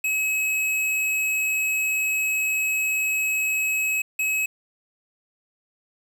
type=tone pair in turn; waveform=square; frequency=2563 / 2563 Hz; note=E7 / E7; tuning=-49 / -49 cents; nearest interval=unison; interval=0 cents; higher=neither; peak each=-22 dBFS; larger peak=neither; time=0.04-4.02 / 4.19-4.46 s; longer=first; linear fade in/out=5 ms; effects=8-bit